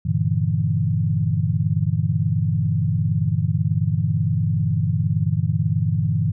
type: chord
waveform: sine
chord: E half-diminished seventh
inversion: first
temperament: equal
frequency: 98 / 116.54 / 146.83 / 164.81 Hz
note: G2 / Bb2 / D3 / E3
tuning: 0 / 0 / 0 / 0 cents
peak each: -23 dBFS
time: 0.05-6.32 s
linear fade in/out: 10 ms
effects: none